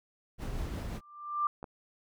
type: noise with tremolo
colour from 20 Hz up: brown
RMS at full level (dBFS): -35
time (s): 0.38-1.01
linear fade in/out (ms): 50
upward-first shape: triangle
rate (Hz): 5.6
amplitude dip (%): 30
type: tone with exponential growth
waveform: sine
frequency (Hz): 1185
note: D6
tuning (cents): +15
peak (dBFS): -24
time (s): 0.91-1.47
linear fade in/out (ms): 2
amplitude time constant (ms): 120
type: clicks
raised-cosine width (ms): 1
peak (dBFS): -29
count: 2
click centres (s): 1.629 / 1.642
effects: none